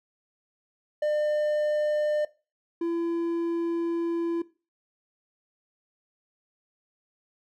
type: tone pair in turn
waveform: triangle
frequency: 601 / 337.3 Hz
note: D5 / E4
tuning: +40 / +40 cents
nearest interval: minor seventh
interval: 1000 cents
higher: first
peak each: -21 / -23 dBFS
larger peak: first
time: 1.02-2.25 / 2.81-4.42 s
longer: second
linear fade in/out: 5 ms
effects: noise-tail reverb RT60 0.3 s tail -18 dB re dry